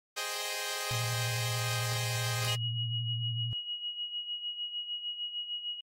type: chord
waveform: 5% pulse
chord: Ab major seventh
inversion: none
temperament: equal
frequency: 415.3 / 523.3 / 622.3 / 784 Hz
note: Ab4 / C5 / Eb5 / G5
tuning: 0 / 0 / 0 / 0 cents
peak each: -28 dBFS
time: 0.16-2.56 s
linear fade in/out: 20 ms
type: tone with vibrato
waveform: sine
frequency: 116.54 Hz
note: A#2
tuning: in tune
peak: -32 dBFS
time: 0.91-3.53 s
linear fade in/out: 0 ms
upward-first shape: square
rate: 11 Hz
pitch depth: 36 cents each way
type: tone with tremolo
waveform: sine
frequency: 2900 Hz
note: F#7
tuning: 35 cents flat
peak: -32 dBFS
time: 2.47-5.81 s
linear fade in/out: 10 ms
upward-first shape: sine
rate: 6.6 Hz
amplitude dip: 65%
effects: AAC 48 kbps